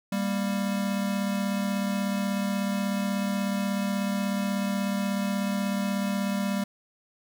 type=tone pair together; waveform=square; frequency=197.88 / 234.3 Hz; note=G3 / A#3; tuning=+17 / +9 cents; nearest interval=minor third; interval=292 cents; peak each=-27 / -33 dBFS; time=0.12-6.64 s; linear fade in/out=5 ms; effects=none